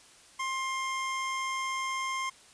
25% pulse tone, 1058 Hz, C6, 19 cents sharp, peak -27 dBFS, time 0.39-2.3 s, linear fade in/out 10 ms, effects white hiss -56 dBFS RMS until 2.53 s + resampled to 22050 Hz

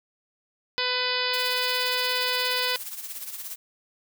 harmonic tone, 499.7 Hz, B4, 20 cents sharp, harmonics 1 / 2 / 3 / 4 / 5 / 6 / 7 / 8 / 9 / 10, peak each -33 / -33 / -33 / -33 / -33 / -33 / -33 / -33 / -33 / -33 dBFS, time 0.78-2.76 s, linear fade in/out 0 ms
blue noise with tremolo, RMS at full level -34 dBFS, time 1.33-3.56 s, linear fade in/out 10 ms, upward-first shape sine, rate 17 Hz, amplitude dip 60%
effects none

